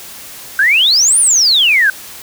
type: exponential two-way sweep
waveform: sine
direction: up then down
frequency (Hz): 1511 to 9956 to 1511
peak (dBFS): -7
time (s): 0.59-1.9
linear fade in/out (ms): 2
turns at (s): 1.19
effects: white hiss -32 dBFS RMS until 2.22 s